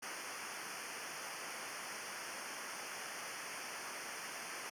pink noise with comb filter, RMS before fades -45 dBFS, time 0.02-4.7 s, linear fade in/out 10 ms, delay 0.26 ms, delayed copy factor -1, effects high-pass 150 Hz 12 dB/octave + low-pass 11000 Hz 12 dB/octave

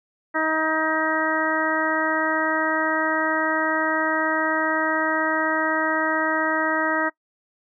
harmonic tone, 315.8 Hz, D#4, 26 cents sharp, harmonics 1 / 2 / 3 / 4 / 5 / 6, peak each -27 / -27 / -27 / -27 / -27 / -27 dBFS, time 0.34-7.1 s, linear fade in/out 20 ms, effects noise-tail reverb RT60 0.1 s tail -22 dB re dry

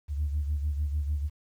sine beating tone pair, 73 / 79.7 Hz, D2 / D#2, -10 / +42 cents, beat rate 6.7 Hz, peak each -26 / -34 dBFS, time 0.08-1.3 s, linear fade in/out 50 ms, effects tanh soft clip ceiling -21 dBFS + 10-bit

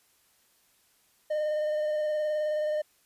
triangle tone with vibrato, 608 Hz, D#5, 40 cents flat, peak -24 dBFS, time 1.3-2.82 s, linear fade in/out 10 ms, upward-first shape square, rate 19 Hz, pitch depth 15 cents each way, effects white hiss -66 dBFS RMS until 3.05 s + resampled to 32000 Hz

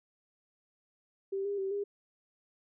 sine tone with pitch steps, 390.4 / 403.5 / 386.5 / 404.9 Hz, G4 / G#4 / G4 / G#4, -7 / -50 / -24 / -44 cents, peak -31 dBFS, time 1.32-1.84 s, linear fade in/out 10 ms, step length 130 ms, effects none

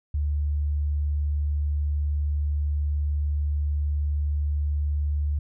sine tone, 73.42 Hz, D2, in tune, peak -22 dBFS, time 0.14-5.39 s, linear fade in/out 5 ms, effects none

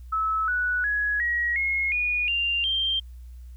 sine tone with pitch steps, 1300 / 1476.2 / 1676.2 / 1903.3 / 2161 / 2454 / 2787 / 3164 Hz, E6 / F#6 / G#6 / A#6 / C#7 / D#7 / F7 / G7, -24 / -4 / +16 / +36 / -45 / -25 / -4 / +15 cents, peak -22 dBFS, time 0.12-3 s, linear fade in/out 10 ms, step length 360 ms, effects added 61 Hz sine -39 dBFS peak until 3.56 s + white hiss -66 dBFS RMS until 3.56 s

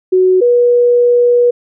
sine tone pair in turn, 370.9 / 484.2 Hz, F#4 / B4, +4 / -34 cents, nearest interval perfect fourth, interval 462 cents, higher second, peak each -6 dBFS, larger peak neither, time 0.12-0.41 / 0.41-1.51 s, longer second, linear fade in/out 10 ms, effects none

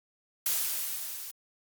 blue noise with level ramp, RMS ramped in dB -27 to -41 dBFS, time 0.46-1.31 s, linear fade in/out 2 ms, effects Opus 48 kbps

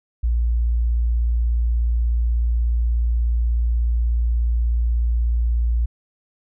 sine tone, 58.27 Hz, A#1, in tune, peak -16 dBFS, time 0.23-5.86 s, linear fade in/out 10 ms, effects none

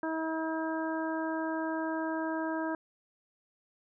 harmonic tone, 320.5 Hz, E4, 49 cents flat, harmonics 1 / 2 / 3 / 4 / 5, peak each -33 / -37 / -38 / -44 / -40 dBFS, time 0.03-2.75 s, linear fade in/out 2 ms, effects none

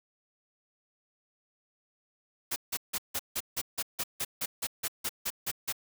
white noise bursts, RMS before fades -32 dBFS, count 16, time 2.51-5.726 s, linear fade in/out 10 ms, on 51 ms, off 160 ms, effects none

